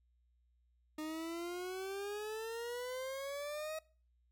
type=exponential sweep; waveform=40% pulse; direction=up; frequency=305.9 to 636 Hz; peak=-39 dBFS; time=0.98-3.79 s; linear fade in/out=5 ms; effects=noise-tail reverb RT60 0.4 s tail -22 dB re dry + added 60 Hz sine -70 dBFS peak until 4.31 s